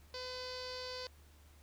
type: tone with low-pass filter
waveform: sawtooth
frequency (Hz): 506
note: B4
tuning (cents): +42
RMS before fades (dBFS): -44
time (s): 0.14-1.07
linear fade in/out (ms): 2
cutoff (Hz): 4700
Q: 7.6
effects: added 74 Hz sine -59 dBFS peak until 1.62 s + pink hiss -66 dBFS RMS until 1.62 s